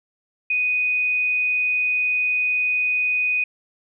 sine tone, 2489 Hz, D#7, in tune, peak -18 dBFS, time 0.5-3.44 s, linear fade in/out 5 ms, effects none

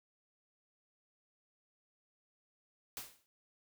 white noise with exponential decay, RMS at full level -41 dBFS, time 2.97-3.26 s, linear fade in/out 0 ms, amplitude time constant 61 ms, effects none

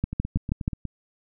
two click trains, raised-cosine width 5 ms, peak -11 / -18 dBFS, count 5 / 7, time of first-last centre 0.04-0.679 / 0.13-0.853 s, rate 6.26 / 8.3 Hz, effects none

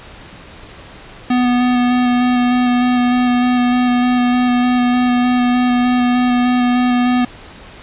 square tone with vibrato, 246.9 Hz, B3, in tune, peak -12 dBFS, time 1.3-7.25 s, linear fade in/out 5 ms, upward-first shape square, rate 3.3 Hz, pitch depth 10 cents each way, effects pink hiss -37 dBFS RMS until 7.82 s + resampled to 8000 Hz

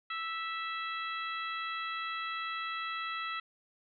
harmonic tone with a mistuned harmonic, 659.3 Hz, E5, in tune, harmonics 2 / 3 / 4 / 5 / 6, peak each -37 / -41 / -43 / -45 / -47 dBFS, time 0.1-3.4 s, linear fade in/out 5 ms, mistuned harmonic 3, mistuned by -15 cents, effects none

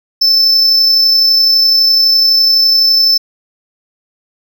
triangle tone with amplitude modulation, 5280 Hz, E8, 2 cents sharp, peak -4 dBFS, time 0.21-3.18 s, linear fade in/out 10 ms, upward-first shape sine, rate 31.9 Hz, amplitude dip 25%, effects none

